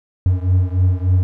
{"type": "beating tone pair", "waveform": "triangle", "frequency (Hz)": [90.3, 93.7], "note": ["F#2", "F#2"], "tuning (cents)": [-42, 22], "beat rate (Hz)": 3.4, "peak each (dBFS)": [-13, -15], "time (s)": [0.26, 1.23], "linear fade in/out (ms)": 0, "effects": []}